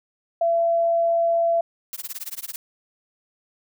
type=tone; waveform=sine; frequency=674 Hz; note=E5; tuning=38 cents sharp; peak=-17 dBFS; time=0.41-1.61 s; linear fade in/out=5 ms
type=noise with tremolo; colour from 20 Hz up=blue; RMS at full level=-30 dBFS; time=1.93-2.56 s; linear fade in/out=0 ms; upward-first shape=sine; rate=18 Hz; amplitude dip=100%
effects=none